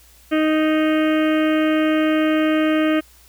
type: harmonic tone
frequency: 311.1 Hz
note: D#4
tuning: in tune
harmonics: 1 / 2 / 4 / 5 / 6 / 7 / 8 / 9 / 10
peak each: -16 / -22 / -28 / -30 / -32 / -33 / -34 / -35 / -36 dBFS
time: 0.31-3.01 s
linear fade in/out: 20 ms
effects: added 60 Hz sine -51 dBFS peak until 3.28 s + white hiss -51 dBFS RMS until 3.28 s